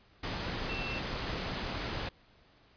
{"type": "tone in noise", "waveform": "sine", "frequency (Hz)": 2686, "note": "E7", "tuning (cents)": 32, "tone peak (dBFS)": -38, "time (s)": [0.69, 0.99], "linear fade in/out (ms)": 5, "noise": "pink", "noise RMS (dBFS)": -36, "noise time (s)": [0.23, 2.09], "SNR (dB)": -5, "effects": ["pink hiss -63 dBFS RMS until 2.76 s", "resampled to 11025 Hz"]}